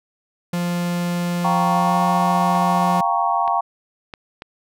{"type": "tone with pitch glide", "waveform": "45% pulse", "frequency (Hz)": [174.61, 178.38], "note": ["F3", "F3"], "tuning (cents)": [0, 37], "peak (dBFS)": -20, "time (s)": [0.53, 3.01], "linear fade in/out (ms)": 5, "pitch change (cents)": 37, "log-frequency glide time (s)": [1.59, 1.99]}
{"type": "chord", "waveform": "sine", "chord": "G half-diminished seventh", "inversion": "third", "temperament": "equal", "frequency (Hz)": [698.5, 784, 932.3, 1108.7], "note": ["F5", "G5", "Bb5", "Db6"], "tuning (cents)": [0, 0, 0, 0], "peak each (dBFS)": -22, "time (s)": [1.44, 3.61], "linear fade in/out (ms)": 10}
{"type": "clicks", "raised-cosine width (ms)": 0.3, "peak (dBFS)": -18, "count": 4, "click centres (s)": [2.553, 3.478, 4.138, 4.421]}
{"effects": []}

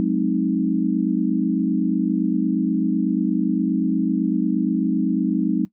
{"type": "chord", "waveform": "sine", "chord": "Ab dominant seventh", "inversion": "third", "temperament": "equal with one note detuned", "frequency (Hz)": [185, 213, 261.6, 311.1], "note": ["Gb3", "Ab3", "C4", "Eb4"], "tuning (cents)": [0, 44, 0, 0], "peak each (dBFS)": -23, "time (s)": [0, 5.65], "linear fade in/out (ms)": 0, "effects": ["noise-tail reverb RT60 0.1 s tail -19 dB re dry"]}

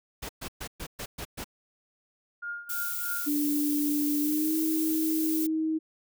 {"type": "noise bursts", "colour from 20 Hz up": "pink", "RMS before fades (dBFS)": -37, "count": 7, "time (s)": [0.22, 1.444], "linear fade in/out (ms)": 10, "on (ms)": 72, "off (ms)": 120}
{"type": "tone with tremolo", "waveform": "sine", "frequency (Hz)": 1415, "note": "F6", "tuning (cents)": 22, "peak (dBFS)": -31, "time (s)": [2.42, 3.29], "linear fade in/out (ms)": 10, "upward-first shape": "triangle", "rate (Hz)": 3.2, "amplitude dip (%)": 85}
{"type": "noise", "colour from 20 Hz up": "violet", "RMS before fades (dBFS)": -33, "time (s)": [2.69, 5.47], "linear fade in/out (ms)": 10}
{"type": "tone with pitch glide", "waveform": "sine", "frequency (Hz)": [293.7, 316.6], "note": ["D4", "D#4"], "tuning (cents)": [0, 30], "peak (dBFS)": -25, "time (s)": [3.26, 5.79], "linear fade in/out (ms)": 20, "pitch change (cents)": 130, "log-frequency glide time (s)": [4.19, 4.55]}
{"effects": []}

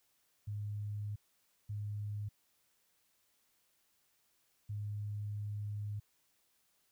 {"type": "tone bursts at uneven times", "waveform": "sine", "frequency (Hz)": 103.83, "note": "G#2", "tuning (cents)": 0, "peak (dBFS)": -37, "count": 3, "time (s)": [[0.47, 1.16], [1.69, 2.29], [4.69, 6]], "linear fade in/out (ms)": 10, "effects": ["white hiss -75 dBFS RMS until 6.91 s"]}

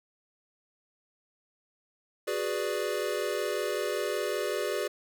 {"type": "chord", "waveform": "square", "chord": "G# half-diminished seventh", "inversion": "third", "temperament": "equal", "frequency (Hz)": [370, 415.3, 493.9, 587.3], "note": ["F#4", "G#4", "B4", "D5"], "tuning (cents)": [0, 0, 0, 0], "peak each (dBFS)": [-36, -34, -36, -35], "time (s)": [2.27, 4.88], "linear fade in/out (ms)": 10, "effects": []}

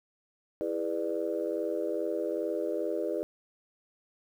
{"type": "chord", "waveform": "sine", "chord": "E dominant seventh", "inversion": "none", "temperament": "just", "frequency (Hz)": [329.6, 412, 494.4, 593.3], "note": ["E4", "G#4", "B4", "D5"], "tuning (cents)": [0, -14, 2, 18], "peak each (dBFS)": -34, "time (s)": [0.61, 3.23], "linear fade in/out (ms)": 0, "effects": ["tanh soft clip ceiling -19 dBFS", "10-bit"]}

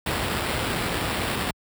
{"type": "noise with sample-and-hold", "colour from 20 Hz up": "pink", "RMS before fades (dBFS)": -26, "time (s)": [0.06, 1.51], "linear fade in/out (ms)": 5, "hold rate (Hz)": 6300, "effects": ["high-pass 60 Hz 12 dB/octave"]}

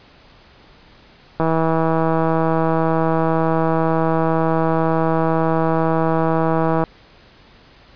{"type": "click train", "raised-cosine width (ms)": 1, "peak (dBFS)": -5, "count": 882, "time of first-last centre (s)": [1.4, 6.838], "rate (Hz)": 162, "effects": ["pink hiss -48 dBFS RMS until 7.95 s", "resampled to 11025 Hz"]}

